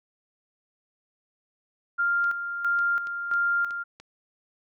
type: tone with tremolo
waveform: sine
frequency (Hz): 1396.9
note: F6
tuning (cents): 0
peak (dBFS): -21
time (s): 1.98-3.84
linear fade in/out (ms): 20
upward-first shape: square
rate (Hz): 1.5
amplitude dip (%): 60
type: clicks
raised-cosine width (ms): 0.2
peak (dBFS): -28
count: 6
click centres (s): 2.242 / 2.79 / 3.071 / 3.338 / 3.708 / 4
effects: none